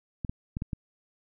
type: clicks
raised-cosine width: 5 ms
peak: -19 dBFS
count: 5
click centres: 0.248 / 0.295 / 0.569 / 0.621 / 0.732 s
effects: none